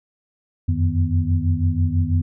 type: tone cluster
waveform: sine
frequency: 86.2 / 92.3 / 155 / 247.7 Hz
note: F2 / F#2 / D#3 / B3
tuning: -22 / -4 / -6 / +5 cents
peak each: -20 / -20 / -27 / -26 dBFS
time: 0.68-2.22 s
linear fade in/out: 10 ms
effects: none